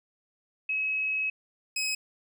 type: tone pair in turn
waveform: sine / 20% pulse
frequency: 2563 / 2545 Hz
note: E7 / D#7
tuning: -49 / +39 cents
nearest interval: unison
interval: 12 cents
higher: first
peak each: -26 / -23 dBFS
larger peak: second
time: 0.69-1.3 / 1.76-1.95 s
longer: first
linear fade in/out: 5 ms
effects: none